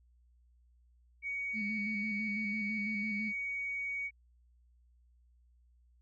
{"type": "tone", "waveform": "sine", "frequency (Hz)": 2245, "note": "C#7", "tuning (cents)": 21, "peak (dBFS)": -34, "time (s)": [1.22, 4.11], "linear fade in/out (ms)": 50}
{"type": "tone with vibrato", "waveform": "sine", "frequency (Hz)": 210.5, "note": "G#3", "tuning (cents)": 24, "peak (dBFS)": -35, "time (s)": [1.53, 3.33], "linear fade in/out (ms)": 50, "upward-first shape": "square", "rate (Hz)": 6, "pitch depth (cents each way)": 49}
{"effects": ["tanh soft clip ceiling -27 dBFS", "added 60 Hz sine -63 dBFS peak until 6.01 s"]}